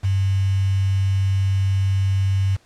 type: tone with quantisation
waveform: sine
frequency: 96.8 Hz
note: G2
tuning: 21 cents flat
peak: -16 dBFS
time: 0.03-2.57 s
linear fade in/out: 20 ms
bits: 6
effects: pink hiss -56 dBFS RMS until 2.65 s + low-pass 8000 Hz 12 dB/octave